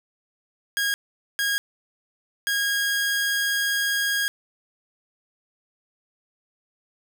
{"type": "tone bursts at uneven times", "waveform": "sawtooth", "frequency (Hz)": 1635, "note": "G#6", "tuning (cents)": -28, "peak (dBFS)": -18, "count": 3, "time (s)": [[0.77, 0.94], [1.39, 1.58], [2.47, 4.28]], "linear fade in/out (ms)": 0, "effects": []}